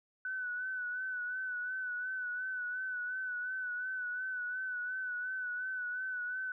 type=tone with vibrato; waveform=sine; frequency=1496 Hz; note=F#6; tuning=19 cents sharp; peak=-35 dBFS; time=0.25-6.52 s; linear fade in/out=2 ms; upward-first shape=sine; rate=2.8 Hz; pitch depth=40 cents each way; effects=none